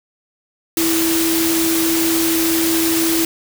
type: tone in noise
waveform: sine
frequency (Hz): 328.9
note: E4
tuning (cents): -4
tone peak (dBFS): -16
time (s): 0.77-3.25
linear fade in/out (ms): 2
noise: white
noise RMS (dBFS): -20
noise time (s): 0.77-3.25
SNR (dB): +1
effects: none